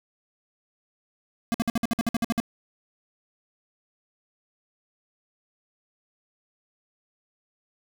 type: tone bursts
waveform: square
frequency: 231.5 Hz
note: A#3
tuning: 12 cents flat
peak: -22 dBFS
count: 12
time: 1.52-2.401 s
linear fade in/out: 0 ms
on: 23 ms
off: 55 ms
effects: none